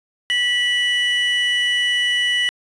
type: tone pair together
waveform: triangle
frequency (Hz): 1953 / 2953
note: B6 / F#7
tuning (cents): -20 / -4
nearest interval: perfect fifth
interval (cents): 716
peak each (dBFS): -17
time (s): 0.3-2.49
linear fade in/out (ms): 0
effects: tanh soft clip ceiling -7 dBFS + resampled to 22050 Hz